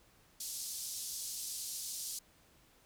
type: band-pass noise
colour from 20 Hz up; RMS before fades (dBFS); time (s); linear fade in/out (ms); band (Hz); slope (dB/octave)
pink; -42; 0.4-2.19; 5; 4700 to 13000; 24
effects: pink hiss -66 dBFS RMS until 2.85 s